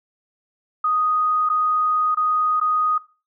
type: tone with dropouts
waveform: sine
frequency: 1244.5 Hz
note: D#6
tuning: in tune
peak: -17 dBFS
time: 0.84-2.98 s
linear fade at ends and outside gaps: 5 ms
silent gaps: 1.49-1.498 / 2.147-2.171 / 2.6-2.612 s
effects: noise-tail reverb RT60 0.3 s tail -17 dB re dry